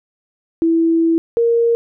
sine tone pair in turn, 329.6 / 466.1 Hz, E4 / A#4, 0 / 0 cents, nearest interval tritone, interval 600 cents, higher second, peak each -11 dBFS, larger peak neither, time 0.62-1.18 / 1.37-1.75 s, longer first, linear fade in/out 0 ms, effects none

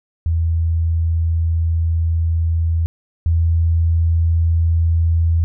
sine tone pair in turn, 82.41 / 82.85 Hz, E2 / E2, 0 / +9 cents, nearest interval unison, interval 9 cents, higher second, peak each -14 / -12 dBFS, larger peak second, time 0.26-2.86 / 3.26-5.44 s, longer first, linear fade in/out 0 ms, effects none

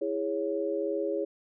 sine chord, C# minor, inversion first, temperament equal with one note detuned, 329.6 / 412.2 / 554.4 Hz, E4 / G#4 / C#5, 0 / -13 / 0 cents, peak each -33 / -31 / -32 dBFS, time 0.01-1.25 s, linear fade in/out 10 ms, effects none

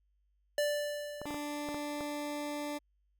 square tone with exponential decay, 587.3 Hz, D5, in tune, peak -28 dBFS, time 0.58-2.24 s, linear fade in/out 2 ms, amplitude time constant 360 ms
clicks, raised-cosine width 1 ms, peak -27 dBFS, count 7, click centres 1.216 / 1.256 / 1.307 / 1.344 / 1.688 / 1.745 / 2.008 s
20% pulse tone, 293.7 Hz, D4, in tune, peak -31 dBFS, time 1.25-2.79 s, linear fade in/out 20 ms
effects added 50 Hz sine -70 dBFS peak until 3.19 s

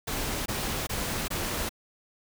pink noise bursts, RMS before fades -31 dBFS, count 4, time 0.07-1.693 s, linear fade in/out 10 ms, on 390 ms, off 21 ms, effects none

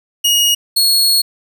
sawtooth tone pair in turn, 2878 / 4332 Hz, F#7 / C#8, -49 / -41 cents, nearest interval perfect fifth, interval 708 cents, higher second, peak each -7 / -7 dBFS, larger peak neither, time 0.24-0.55 / 0.76-1.22 s, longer second, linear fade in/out 10 ms, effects none

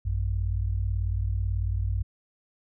sine tone pair together, 55.87 / 94.1 Hz, A1 / F#2, +27 / +30 cents, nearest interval major sixth, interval 903 cents, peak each -27 dBFS, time 0.05-2.03 s, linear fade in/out 10 ms, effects none

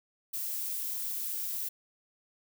violet noise, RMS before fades -35 dBFS, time 0.33-1.69 s, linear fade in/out 10 ms, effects none

